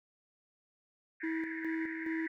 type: band-pass noise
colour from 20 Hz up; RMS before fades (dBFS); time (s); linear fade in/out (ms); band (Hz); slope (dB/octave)
white; -43; 1.2-2.28; 5; 1600 to 2100; 96
type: tone with tremolo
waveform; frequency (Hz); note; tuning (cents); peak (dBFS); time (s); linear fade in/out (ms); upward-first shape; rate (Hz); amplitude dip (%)
triangle; 323.3; E4; -34; -31; 1.23-2.27; 10; square; 2.4; 50
effects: none